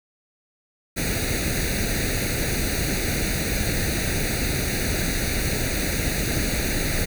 pink noise with comb filter, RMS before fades -24 dBFS, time 0.96-7.06 s, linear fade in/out 20 ms, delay 0.47 ms, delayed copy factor +0.85, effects none

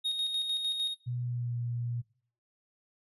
triangle tone with tremolo, 3729 Hz, A#7, in tune, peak -26 dBFS, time 0.04-0.95 s, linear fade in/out 20 ms, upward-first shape square, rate 6.6 Hz, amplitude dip 40%
sine tone with pitch glide, 122.5 to 119.56 Hz, B2 to A#2, -14 to +44 cents, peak -31 dBFS, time 1.06-2.02 s, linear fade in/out 20 ms, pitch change -42 cents, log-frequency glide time 1.21-1.57 s
effects noise-tail reverb RT60 0.5 s tail -22 dB re dry + resampled to 32000 Hz

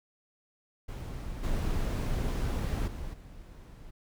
brown noise with level steps, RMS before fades -38 / -30 / -39 / -48 dBFS, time 0.88-3.91 s, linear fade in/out 10 ms, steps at 1.43 / 2.87 / 3.13 s, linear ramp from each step 10 ms, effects none

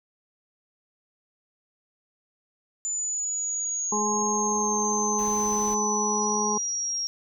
sine exponential sweep, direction down, 7040 to 5588 Hz, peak -26 dBFS, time 2.85-7.07 s, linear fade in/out 0 ms
harmonic tone, 210 Hz, G#3, 19 cents sharp, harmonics 1 / 2 / 4 / 5, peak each -30 / -30 / -30 / -30 dBFS, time 3.92-6.58 s, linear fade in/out 5 ms
pink noise, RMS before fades -43 dBFS, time 5.18-5.75 s, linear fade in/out 10 ms
effects none

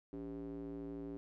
square tone with band-pass filter, 56.6 Hz, A1, 50 cents sharp, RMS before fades -45 dBFS, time 0.13-1.17 s, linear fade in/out 0 ms, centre 330 Hz, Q 6.1, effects none

